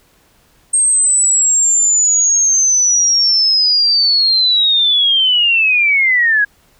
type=linear sweep; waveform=sine; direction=down; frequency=8490 to 1631 Hz; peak=-9 dBFS; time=0.73-6.45 s; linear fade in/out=10 ms; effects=pink hiss -53 dBFS RMS until 6.79 s